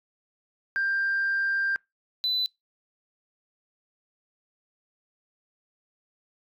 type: tone pair in turn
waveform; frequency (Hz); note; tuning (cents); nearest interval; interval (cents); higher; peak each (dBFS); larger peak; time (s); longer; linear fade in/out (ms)
sine; 1587 / 3999; G6 / B7; +21 / +21; octave + major third; 1600; second; -22 / -22; neither; 0.76-1.76 / 2.24-2.46; first; 0
effects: noise-tail reverb RT60 0.2 s tail -26 dB re dry + tanh soft clip ceiling -20 dBFS